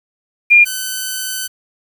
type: tone pair in turn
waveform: sine / 5% pulse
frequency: 2410 / 1518.2 Hz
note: D7 / F#6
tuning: +44 / +44 cents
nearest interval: minor sixth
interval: 800 cents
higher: first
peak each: -4 / -9 dBFS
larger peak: first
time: 0.5-0.65 / 0.65-1.48 s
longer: second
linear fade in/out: 20 ms
effects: 7-bit